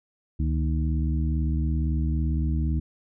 harmonic tone with a mistuned harmonic, 77.78 Hz, D#2, in tune, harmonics 1 / 2 / 3 / 4, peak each -23 / -29 / -33 / -35 dBFS, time 0.39-2.8 s, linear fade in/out 10 ms, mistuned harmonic 1, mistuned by -140 cents, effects none

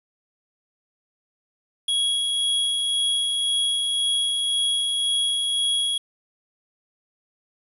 square tone with tremolo, 3322 Hz, G#7, in tune, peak -20 dBFS, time 1.88-5.98 s, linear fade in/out 5 ms, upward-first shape sine, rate 1.9 Hz, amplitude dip 25%, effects resampled to 32000 Hz + 8-bit

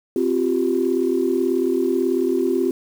sine chord, C suspended fourth, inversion none, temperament equal with one note detuned, 261.6 / 349.2 / 387.5 Hz, C4 / F4 / G4, 0 / 0 / -20 cents, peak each -22 / -20 / -21 dBFS, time 0.16-2.71 s, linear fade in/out 2 ms, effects tanh soft clip ceiling -8 dBFS + 7-bit

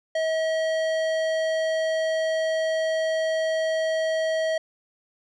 sine tone with tanh clipping, 640 Hz, D#5, 49 cents sharp, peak -24 dBFS, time 0.15-4.58 s, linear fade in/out 5 ms, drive 16 dB, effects none

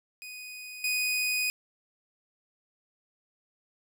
sawtooth tone with level steps, 2489 Hz, D#7, in tune, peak -37 / -23 dBFS, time 0.22-1.5 s, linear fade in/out 0 ms, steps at 0.84 s, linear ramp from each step 2 ms, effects none

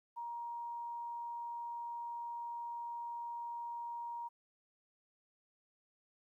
sine tone, 943 Hz, A#5, 20 cents sharp, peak -40 dBFS, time 0.16-4.29 s, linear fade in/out 20 ms, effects 13-bit

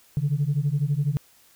sine beating tone pair, 138.59 / 150.59 Hz, C#3 / D3, 0 / +44 cents, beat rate 12 Hz, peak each -23 dBFS, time 0.17-1.17 s, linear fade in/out 0 ms, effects tanh soft clip ceiling -15 dBFS + white hiss -57 dBFS RMS until 1.55 s

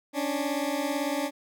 20% pulse beating tone pair, 277.2 / 295.2 Hz, C#4 / D4, 0 / +9 cents, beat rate 18 Hz, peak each -25 dBFS, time 0.13-1.31 s, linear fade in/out 50 ms, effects none

